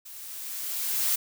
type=noise with level ramp; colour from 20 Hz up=blue; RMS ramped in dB=-44 to -24 dBFS; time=0.05-1.16 s; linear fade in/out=10 ms; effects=none